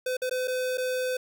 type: tone with dropouts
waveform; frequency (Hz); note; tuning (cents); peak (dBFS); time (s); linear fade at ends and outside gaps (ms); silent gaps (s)
square; 508; B4; +49; -27; 0.06-1.17; 5; 0.169-0.218 / 0.296-0.31 / 0.475-0.479 / 0.774-0.78
effects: none